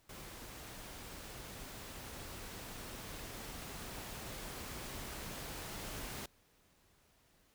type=noise with level ramp; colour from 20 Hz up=pink; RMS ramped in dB=-50 to -44 dBFS; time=0.09-6.26 s; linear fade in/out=5 ms; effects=pink hiss -70 dBFS RMS until 7.54 s